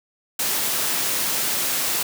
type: high-pass noise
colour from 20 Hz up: white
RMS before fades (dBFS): -23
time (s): 0.39-2.03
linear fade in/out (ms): 5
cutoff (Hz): 130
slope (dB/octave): 12
effects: none